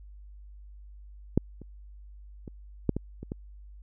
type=clicks; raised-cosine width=3 ms; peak=-8 / -30 / -27 / -10 / -17 / -26 / -20 dBFS; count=7; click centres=1.376 / 1.617 / 2.478 / 2.893 / 2.966 / 3.23 / 3.319 s; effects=added 50 Hz sine -45 dBFS peak until 3.82 s